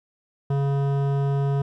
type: tone with hard clipping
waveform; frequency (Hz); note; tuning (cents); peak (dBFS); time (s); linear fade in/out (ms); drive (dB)
sine; 139.5; C#3; +11; -22; 0.5-1.62; 5; 14
effects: none